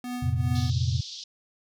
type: tone with tremolo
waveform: square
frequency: 246.9 Hz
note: B3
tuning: in tune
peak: -30 dBFS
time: 0.04-0.7 s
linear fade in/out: 2 ms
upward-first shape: triangle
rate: 2.4 Hz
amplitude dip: 90%
type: chord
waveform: sine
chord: F suspended fourth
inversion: none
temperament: equal with one note detuned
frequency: 87.31 / 114.34 / 130.81 Hz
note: F2 / Bb2 / C3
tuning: 0 / -33 / 0 cents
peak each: -27 dBFS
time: 0.22-1.01 s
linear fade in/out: 10 ms
type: band-pass noise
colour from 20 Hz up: pink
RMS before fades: -40 dBFS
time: 0.55-1.24 s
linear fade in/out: 5 ms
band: 3400 to 5800 Hz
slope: 48 dB/octave
effects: none